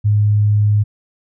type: tone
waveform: sine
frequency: 104.5 Hz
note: G#2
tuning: 11 cents sharp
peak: -10 dBFS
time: 0.04-0.84 s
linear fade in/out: 20 ms
effects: none